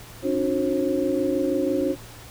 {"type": "tone cluster", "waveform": "sine", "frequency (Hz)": [276.2, 302.3, 361.7, 538], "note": ["C#4", "D#4", "F#4", "C5"], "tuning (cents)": [-6, -50, -39, 48], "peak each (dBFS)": -26, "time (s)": [0.22, 1.96], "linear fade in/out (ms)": 50, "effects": ["added 114 Hz sine -45 dBFS peak until 2.3 s", "pink hiss -44 dBFS RMS until 2.3 s"]}